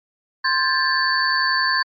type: tone cluster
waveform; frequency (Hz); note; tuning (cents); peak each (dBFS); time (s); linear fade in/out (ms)
sine; 1047 / 1599 / 1750 / 4509; C6 / G6 / A6 / C#8; +1 / +34 / -10 / +29; -22; 0.44-1.83; 10
effects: MP3 48 kbps